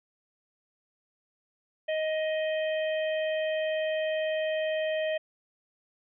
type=harmonic tone; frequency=626 Hz; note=D#5; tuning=10 cents sharp; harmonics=1 / 3 / 4 / 5; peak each=-27 / -37 / -41 / -41 dBFS; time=1.88-5.18 s; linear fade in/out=10 ms; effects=none